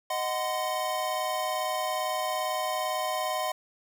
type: chord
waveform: square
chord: C diminished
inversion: first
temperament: equal with one note detuned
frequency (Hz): 622.3 / 740 / 1029.7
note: Eb5 / Gb5 / C6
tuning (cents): 0 / 0 / -28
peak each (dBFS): -33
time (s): 0.1-3.52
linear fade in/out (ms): 5
effects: none